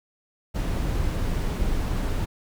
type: noise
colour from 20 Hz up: brown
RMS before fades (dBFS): -25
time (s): 0.54-2.26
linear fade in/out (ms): 20
effects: none

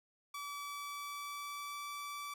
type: tone with pitch glide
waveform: sawtooth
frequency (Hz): 1149 to 1157.7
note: D6 to D6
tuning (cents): -38 to -25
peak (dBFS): -38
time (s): 0.34-2.34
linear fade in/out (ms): 5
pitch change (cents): +13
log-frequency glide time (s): 0.61-1.91
effects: none

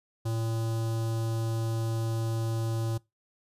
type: tone with notch filter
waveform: square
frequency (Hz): 113.3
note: A#2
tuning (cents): -49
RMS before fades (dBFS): -30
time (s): 0.25-2.98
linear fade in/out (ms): 10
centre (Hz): 2100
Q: 0.84
effects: noise-tail reverb RT60 0.2 s tail -22 dB re dry + resampled to 32000 Hz

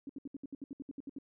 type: tone bursts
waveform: sine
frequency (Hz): 277.2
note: C#4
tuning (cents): 0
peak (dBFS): -39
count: 13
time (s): 0.07-1.186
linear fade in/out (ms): 2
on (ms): 24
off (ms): 67
effects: none

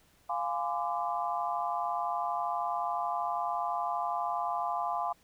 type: chord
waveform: sine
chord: D half-diminished seventh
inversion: first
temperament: equal with one note detuned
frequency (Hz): 698.5 / 830.6 / 1021.4 / 1174.7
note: F5 / Ab5 / C6 / D6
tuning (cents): 0 / 0 / -42 / 0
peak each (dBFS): -34 / -35 / -35 / -37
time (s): 0.29-5.13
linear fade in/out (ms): 10
effects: pink hiss -65 dBFS RMS until 5.23 s

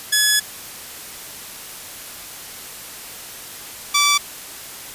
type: tone pair in turn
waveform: 10% pulse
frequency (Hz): 1698 / 1158.8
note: G#6 / D6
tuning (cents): +38 / -24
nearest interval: perfect fifth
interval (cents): 662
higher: first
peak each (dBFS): -5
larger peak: neither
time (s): 0.12-0.4 / 3.94-4.18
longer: first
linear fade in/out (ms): 10
effects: white hiss -35 dBFS RMS until 4.94 s + resampled to 32000 Hz

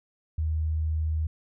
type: tone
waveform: sine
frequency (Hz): 78.6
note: D#2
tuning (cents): +18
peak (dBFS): -24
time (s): 0.38-1.27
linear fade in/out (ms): 5
effects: none

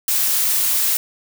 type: noise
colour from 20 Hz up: blue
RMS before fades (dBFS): -18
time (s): 0.08-0.97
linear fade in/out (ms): 2
effects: none

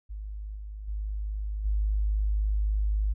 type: tone with level steps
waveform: sine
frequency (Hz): 51.8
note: G#1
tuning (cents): -4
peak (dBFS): -34 / -36 / -29 / -23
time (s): 0.09-3.14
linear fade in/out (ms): 20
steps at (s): 0.55 / 0.87 / 1.64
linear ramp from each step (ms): 20
effects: none

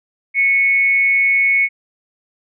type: tone with amplitude modulation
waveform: sine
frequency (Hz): 2205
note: C#7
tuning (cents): -10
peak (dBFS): -9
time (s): 0.34-1.69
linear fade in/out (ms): 50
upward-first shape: sine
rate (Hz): 220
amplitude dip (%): 45
effects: none

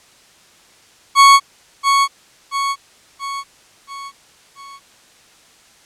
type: tone with echo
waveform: 40% pulse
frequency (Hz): 1108.7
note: C#6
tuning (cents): 0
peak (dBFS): -4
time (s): 1.15-1.4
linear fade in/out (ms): 50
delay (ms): 680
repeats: 5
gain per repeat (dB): -6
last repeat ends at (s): 4.8
effects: white hiss -49 dBFS RMS until 5.85 s + low-pass 8000 Hz 12 dB/octave

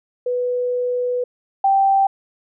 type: tone pair in turn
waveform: sine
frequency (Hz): 493.9 / 781.8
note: B4 / G5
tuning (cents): 0 / -5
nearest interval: minor sixth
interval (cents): 795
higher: second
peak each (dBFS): -18 / -12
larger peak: second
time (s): 0.26-1.24 / 1.64-2.07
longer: first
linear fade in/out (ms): 5
effects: none

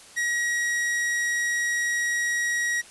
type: tone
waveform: 45% pulse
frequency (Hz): 1904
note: A#6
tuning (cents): +36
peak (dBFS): -23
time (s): 0.16-2.82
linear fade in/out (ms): 20
effects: white hiss -48 dBFS RMS until 2.9 s + resampled to 24000 Hz

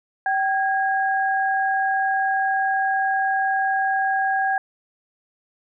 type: tone pair together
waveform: sine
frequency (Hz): 773 / 1637.9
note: G5 / G#6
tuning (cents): -24 / -24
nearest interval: octave + minor second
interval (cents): 1300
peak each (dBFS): -20 / -23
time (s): 0.26-4.58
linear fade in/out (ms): 2
effects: none

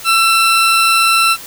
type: tone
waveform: 20% pulse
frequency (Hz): 1341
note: E6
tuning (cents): +29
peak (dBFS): -4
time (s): 0.04-1.37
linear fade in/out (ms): 50
effects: white hiss -32 dBFS RMS until 1.46 s

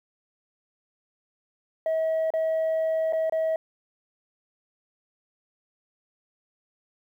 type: tone with dropouts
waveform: sine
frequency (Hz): 642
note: E5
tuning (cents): -46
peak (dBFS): -20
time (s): 1.86-3.56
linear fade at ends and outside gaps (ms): 2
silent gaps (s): 2.304-2.337 / 3.125-3.132 / 3.297-3.323
effects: tanh soft clip ceiling -21 dBFS + 10-bit

